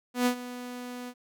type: tone with ADSR envelope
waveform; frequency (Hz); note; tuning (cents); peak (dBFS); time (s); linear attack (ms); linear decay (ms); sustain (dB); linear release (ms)
sawtooth; 246.9; B3; 0; -17; 0.14-1.14; 120; 88; -16; 58
effects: none